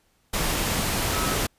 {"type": "tone in noise", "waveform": "sine", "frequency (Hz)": 1292, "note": "E6", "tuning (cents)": -35, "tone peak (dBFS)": -31, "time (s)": [1.13, 1.35], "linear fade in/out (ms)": 10, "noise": "pink", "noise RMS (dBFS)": -25, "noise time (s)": [0.33, 1.47], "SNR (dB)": -9, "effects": ["pink hiss -66 dBFS RMS until 1.58 s", "resampled to 32000 Hz"]}